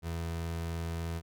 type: tone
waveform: 30% pulse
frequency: 83.3 Hz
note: E2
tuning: 19 cents sharp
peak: -31 dBFS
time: 0.02-1.22 s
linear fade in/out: 50 ms
effects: none